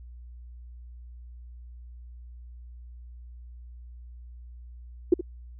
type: tone with echo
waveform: sine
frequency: 351.8 Hz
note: F4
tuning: 13 cents sharp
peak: -13 dBFS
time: 5.12-5.14 s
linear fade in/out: 5 ms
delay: 71 ms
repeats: 1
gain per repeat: -14 dB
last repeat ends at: 5.211 s
effects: added 60 Hz sine -42 dBFS peak until 5.59 s